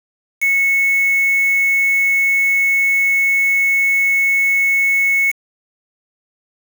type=tone with quantisation; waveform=sine; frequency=2201 Hz; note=C#7; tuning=13 cents flat; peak=-12 dBFS; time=0.41-5.32 s; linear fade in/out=20 ms; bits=4; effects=none